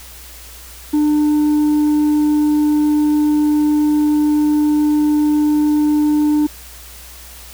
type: tone with tanh clipping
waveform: sine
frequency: 299.4 Hz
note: D4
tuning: 33 cents sharp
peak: -12 dBFS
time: 0.93-6.47 s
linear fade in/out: 10 ms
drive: 3 dB
effects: added 60 Hz sine -39 dBFS peak until 7.53 s + white hiss -38 dBFS RMS until 7.53 s